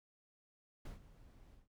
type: noise with ADSR envelope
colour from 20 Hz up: brown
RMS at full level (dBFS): -44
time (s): 0.85-1.68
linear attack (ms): 6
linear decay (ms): 130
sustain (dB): -16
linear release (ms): 150
effects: none